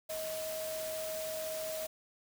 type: tone in noise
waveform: sine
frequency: 632 Hz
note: D#5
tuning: 27 cents sharp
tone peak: -37 dBFS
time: 0.09-1.87 s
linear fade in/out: 10 ms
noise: white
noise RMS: -43 dBFS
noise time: 0.09-1.87 s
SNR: +3 dB
effects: none